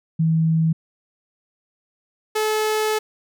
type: tone pair in turn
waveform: sine / sawtooth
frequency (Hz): 161.5 / 431.2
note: E3 / A4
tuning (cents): -35 / -35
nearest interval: octave + perfect fourth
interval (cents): 1700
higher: second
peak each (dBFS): -15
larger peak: neither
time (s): 0.19-0.73 / 2.35-2.99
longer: second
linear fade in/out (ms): 10
effects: none